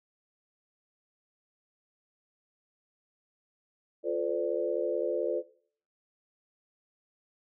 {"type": "chord", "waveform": "sine", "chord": "D minor seventh", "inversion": "first", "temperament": "equal with one note detuned", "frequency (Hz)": [349.2, 440, 511.6, 587.3], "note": ["F4", "A4", "C5", "D5"], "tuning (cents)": [0, 0, -39, 0], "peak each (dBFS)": -33, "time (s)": [4.03, 5.43], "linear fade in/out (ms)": 50, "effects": ["noise-tail reverb RT60 0.5 s tail -17 dB re dry"]}